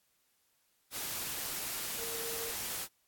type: tone in noise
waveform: sine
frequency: 460.5 Hz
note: A#4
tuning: 21 cents flat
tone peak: -42 dBFS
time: 1.97-2.53 s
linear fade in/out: 50 ms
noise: white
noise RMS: -38 dBFS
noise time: 0.91-2.88 s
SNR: -7 dB
effects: white hiss -74 dBFS RMS until 3.07 s + AAC 64 kbps